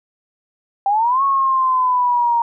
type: exponential two-way sweep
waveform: sine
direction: up then down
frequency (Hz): 780 to 1106 to 932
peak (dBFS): -13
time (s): 0.86-2.42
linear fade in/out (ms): 2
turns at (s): 1.23
effects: none